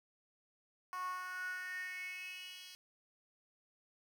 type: tone with high-pass filter sweep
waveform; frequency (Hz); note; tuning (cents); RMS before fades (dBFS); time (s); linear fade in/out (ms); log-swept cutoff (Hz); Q
10% pulse; 366.5; F#4; -16; -44; 0.93-2.75; 0; 1000 to 3600; 7.6
effects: none